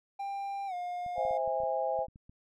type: tone with pitch glide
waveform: triangle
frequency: 794 to 711.5 Hz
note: G5 to F5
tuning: +22 to +32 cents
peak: -32 dBFS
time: 0.19-1.38 s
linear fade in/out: 10 ms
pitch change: -190 cents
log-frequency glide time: 0.67-0.74 s
type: clicks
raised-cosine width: 5 ms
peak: -40 dBFS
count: 11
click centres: 1.063 / 1.181 / 1.252 / 1.309 / 1.477 / 1.603 / 1.635 / 1.99 / 2.084 / 2.159 / 2.295 s
type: chord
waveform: sine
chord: C augmented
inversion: none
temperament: just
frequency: 523.3 / 654.1 / 817.6 Hz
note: C5 / E5 / G#5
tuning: 0 / -14 / -27 cents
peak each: -33 dBFS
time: 1.15-2.07 s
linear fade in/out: 50 ms
effects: none